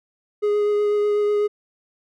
triangle tone with vibrato, 415.3 Hz, G#4, in tune, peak -15 dBFS, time 0.42-1.48 s, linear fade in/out 20 ms, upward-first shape triangle, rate 8.1 Hz, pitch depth 13 cents each way, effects none

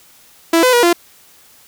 sawtooth tone with pitch steps, 331.5 / 506 / 480.8 / 345.1 Hz, E4 / B4 / B4 / F4, +10 / +42 / -46 / -21 cents, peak -5 dBFS, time 0.53-0.93 s, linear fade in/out 5 ms, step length 100 ms, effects white hiss -47 dBFS RMS until 1.67 s

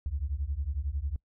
sine beating tone pair, 65.41 / 76.41 Hz, C2 / D#2, 0 / -31 cents, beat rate 11 Hz, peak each -32 / -32 dBFS, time 0.06-1.16 s, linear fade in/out 0 ms, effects noise-tail reverb RT60 0.1 s tail -24 dB re dry + tanh soft clip ceiling -22 dBFS

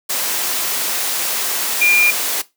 sine tone in noise, 2404 Hz, D7, 40 cents sharp, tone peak -10 dBFS, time 1.81-2.11 s, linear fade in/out 10 ms, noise white, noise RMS -20 dBFS, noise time 0.09-2.42 s, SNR +7 dB, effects noise-tail reverb RT60 0.2 s tail -17 dB re dry + high-pass 300 Hz 12 dB/octave

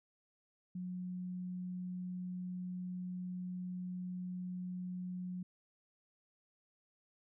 sine tone, 181.3 Hz, F#3, 35 cents flat, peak -39 dBFS, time 0.75-5.43 s, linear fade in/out 5 ms, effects none

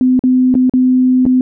sine tone with dropouts, 254.9 Hz, C4, 45 cents flat, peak -7 dBFS, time 0.01-1.41 s, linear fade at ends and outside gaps 1 ms, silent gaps 0.193-0.238 / 0.542-0.552 / 0.696-0.737 / 1.254-1.263 s, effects none

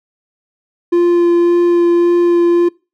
triangle tone with vibrato, 346.3 Hz, F4, 15 cents flat, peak -6 dBFS, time 0.92-2.69 s, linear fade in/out 10 ms, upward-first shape sine, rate 1.8 Hz, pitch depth 9 cents each way, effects noise-tail reverb RT60 0.3 s tail -24 dB re dry

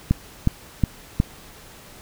click train, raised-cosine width 5 ms, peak -4 dBFS, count 4, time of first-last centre 0.11-1.201 s, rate 2.75 Hz, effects pink hiss -45 dBFS RMS until 2.01 s

